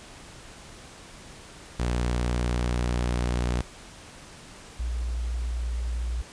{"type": "tone pair in turn", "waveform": ["sawtooth", "sine"], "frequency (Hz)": [60.3, 59.33], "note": ["B1", "A#1"], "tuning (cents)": [-41, 31], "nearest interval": "unison", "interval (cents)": 28, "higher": "first", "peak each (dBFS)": [-20, -26], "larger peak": "first", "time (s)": [[1.79, 3.62], [4.79, 6.22]], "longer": "first", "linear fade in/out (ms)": 10, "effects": ["pink hiss -46 dBFS RMS until 6.32 s", "resampled to 22050 Hz"]}